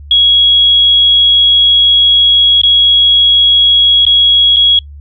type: tone with dropouts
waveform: sine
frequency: 3322 Hz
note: G#7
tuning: in tune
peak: -4 dBFS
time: 0.11-4.79 s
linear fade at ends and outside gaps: 2 ms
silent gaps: 2.616-2.634 / 4.052-4.065 / 4.562-4.567 s
effects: noise-tail reverb RT60 0.1 s tail -25 dB re dry + added 72 Hz sine -28 dBFS peak until 5 s